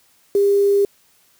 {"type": "tone with quantisation", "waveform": "sine", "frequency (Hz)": 401.6, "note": "G4", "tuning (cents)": 42, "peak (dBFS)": -12, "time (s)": [0.35, 0.85], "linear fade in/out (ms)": 2, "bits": 6, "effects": ["white hiss -57 dBFS RMS until 1.39 s"]}